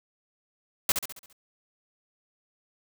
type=noise with echo; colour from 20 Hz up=white; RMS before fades=-22 dBFS; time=0.89-0.92 s; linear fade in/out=2 ms; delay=68 ms; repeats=6; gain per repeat=-6 dB; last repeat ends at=1.328 s; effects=none